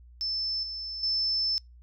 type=tone with level steps; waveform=sine; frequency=5280 Hz; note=E8; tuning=2 cents sharp; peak=-28 / -34 / -25 dBFS; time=0.21-1.58 s; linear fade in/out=0 ms; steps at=0.63 / 1.03 s; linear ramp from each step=2 ms; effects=noise-tail reverb RT60 0.2 s tail -26 dB re dry + added 60 Hz sine -49 dBFS peak until 1.82 s